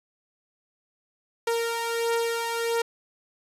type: beating tone pair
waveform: sawtooth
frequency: 463 / 464.5 Hz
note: A#4 / A#4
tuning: -12 / -6 cents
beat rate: 1.5 Hz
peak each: -22 / -27 dBFS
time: 1.47-2.82 s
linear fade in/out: 5 ms
effects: resampled to 32000 Hz